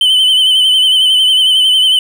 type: tone with vibrato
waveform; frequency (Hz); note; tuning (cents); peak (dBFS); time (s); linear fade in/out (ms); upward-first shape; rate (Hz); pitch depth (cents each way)
triangle; 3052; G7; -47; -5; 0.01-1.99; 2; sine; 11; 46
effects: none